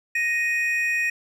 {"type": "tone pair together", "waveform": "triangle", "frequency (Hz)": [1870.1, 2489], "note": ["A#6", "D#7"], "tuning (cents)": [5, 0], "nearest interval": "perfect fourth", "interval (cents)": 495, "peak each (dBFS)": -22, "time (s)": [0.15, 1.1], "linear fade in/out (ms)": 5, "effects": []}